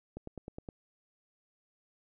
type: click train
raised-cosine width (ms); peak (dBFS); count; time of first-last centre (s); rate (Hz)
2; -28; 6; 0.17-0.688; 9.65
effects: none